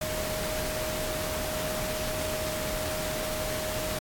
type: tone in noise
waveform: sine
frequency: 622.3 Hz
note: D#5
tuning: in tune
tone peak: -33 dBFS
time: 0.01-3.99 s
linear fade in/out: 5 ms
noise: pink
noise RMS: -33 dBFS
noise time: 0.01-3.99 s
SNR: -3 dB
effects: AAC 64 kbps